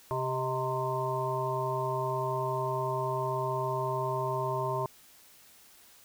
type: harmonic tone with a mistuned harmonic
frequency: 130.81 Hz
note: C3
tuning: in tune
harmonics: 1 / 3 / 5 / 7 / 8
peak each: -35 / -35 / -35 / -35 / -35 dBFS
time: 0.11-4.86 s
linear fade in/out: 0 ms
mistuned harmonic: 5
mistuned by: -56 cents
effects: white hiss -57 dBFS RMS until 6.04 s